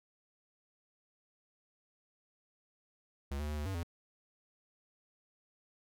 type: tone with pitch steps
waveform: square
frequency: 69.9 / 74.6 / 75.3 / 74.4 / 96.1 / 84.8 Hz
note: C#2 / D2 / D2 / D2 / G2 / E2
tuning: +15 / +28 / +44 / +23 / -34 / +50 cents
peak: -36 dBFS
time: 3.31-3.832 s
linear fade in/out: 5 ms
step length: 87 ms
effects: none

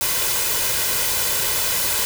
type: noise with comb filter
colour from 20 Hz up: white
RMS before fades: -21 dBFS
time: 0.01-2.05 s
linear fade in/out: 0 ms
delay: 2 ms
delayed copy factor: +0.55
effects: none

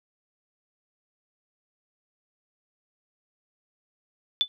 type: tone with exponential decay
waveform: sine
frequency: 3494 Hz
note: A7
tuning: 13 cents flat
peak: -14 dBFS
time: 4.41-4.48 s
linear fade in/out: 0 ms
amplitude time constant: 15 ms
effects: none

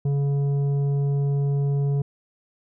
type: tone with tanh clipping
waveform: triangle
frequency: 141 Hz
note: C#3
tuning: 30 cents sharp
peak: -21 dBFS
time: 0.05-2.02 s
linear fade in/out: 5 ms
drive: 12 dB
effects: none

